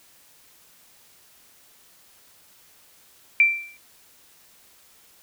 sine tone with exponential decay, 2349 Hz, D7, in tune, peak -10 dBFS, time 3.4-3.77 s, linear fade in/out 1 ms, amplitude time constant 80 ms, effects white hiss -55 dBFS RMS until 5.22 s

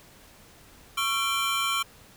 square tone cluster, 1108 / 1354 / 2360 / 3090 Hz, C#6 / E6 / D7 / G7, -1 / +46 / +8 / -26 cents, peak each -31 dBFS, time 0.97-1.83 s, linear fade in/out 10 ms, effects pink hiss -53 dBFS RMS until 2.16 s

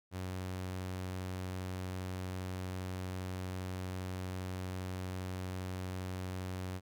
sawtooth tone, 92.5 Hz, F#2, in tune, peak -34 dBFS, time 0.11-6.81 s, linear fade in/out 50 ms, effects none

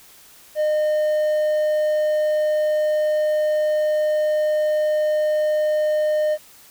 triangle tone, 610 Hz, D#5, 34 cents flat, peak -15 dBFS, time 0.55-6.38 s, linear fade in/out 50 ms, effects white hiss -48 dBFS RMS until 6.7 s

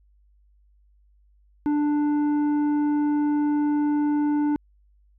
triangle tone with tanh clipping, 295 Hz, D4, 8 cents sharp, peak -21 dBFS, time 1.66-4.56 s, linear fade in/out 0 ms, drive 12 dB, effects added 50 Hz sine -56 dBFS peak until 5.18 s

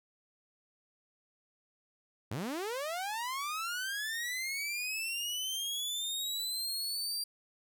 sawtooth linear sweep, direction up, 88.2 to 4744 Hz, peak -31 dBFS, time 2.31-7.24 s, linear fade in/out 5 ms, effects none

